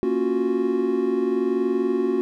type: chord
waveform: triangle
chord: Gb major seventh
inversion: first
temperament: equal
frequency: 233.1 / 277.2 / 349.2 / 370 Hz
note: Bb3 / Db4 / F4 / Gb4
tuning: 0 / 0 / 0 / 0 cents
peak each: -26 / -25 / -25 / -20 dBFS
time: 0.03-2.21 s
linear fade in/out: 0 ms
effects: none